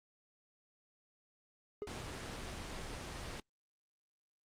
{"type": "tone with exponential decay", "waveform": "triangle", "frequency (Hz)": 415.3, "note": "G#4", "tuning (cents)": 0, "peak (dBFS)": -31, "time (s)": [1.82, 1.91], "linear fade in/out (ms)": 0, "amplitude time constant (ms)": 19}
{"type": "noise", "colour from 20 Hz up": "pink", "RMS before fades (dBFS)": -43, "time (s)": [1.87, 3.4], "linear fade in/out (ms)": 2}
{"effects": ["low-pass 7000 Hz 12 dB/octave", "Opus 32 kbps"]}